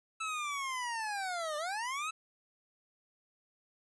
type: linear two-way sweep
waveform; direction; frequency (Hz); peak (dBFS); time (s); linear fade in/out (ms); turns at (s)
25% pulse; down then up; 1318.5 to 587.3 to 1318.5; -31; 0.2-2.11; 10; 1.57
effects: resampled to 24000 Hz + 11-bit